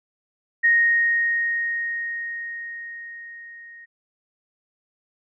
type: tone with level ramp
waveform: sine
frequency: 1864.7 Hz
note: A#6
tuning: in tune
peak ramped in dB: -13 to -41 dBFS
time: 0.63-3.86 s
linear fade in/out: 20 ms
effects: none